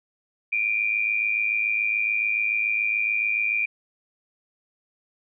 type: tone pair together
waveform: sine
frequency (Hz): 2349 / 2456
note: D7 / D#7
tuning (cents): 0 / -23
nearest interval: minor second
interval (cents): 77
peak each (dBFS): -24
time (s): 0.52-3.66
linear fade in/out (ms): 10
effects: none